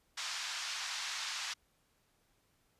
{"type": "band-pass noise", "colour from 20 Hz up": "white", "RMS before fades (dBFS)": -40, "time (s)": [0.17, 1.54], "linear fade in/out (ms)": 10, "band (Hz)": [940, 6100], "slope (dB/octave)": 24, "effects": ["pink hiss -74 dBFS RMS until 2.79 s", "resampled to 32000 Hz"]}